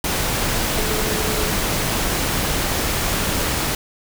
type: tone in noise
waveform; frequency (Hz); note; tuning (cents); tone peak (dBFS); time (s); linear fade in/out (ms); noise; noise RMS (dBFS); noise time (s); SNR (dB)
sine; 430; A4; -40; -28; 0.78-1.51; 2; pink; -21; 0.04-3.75; -10
effects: none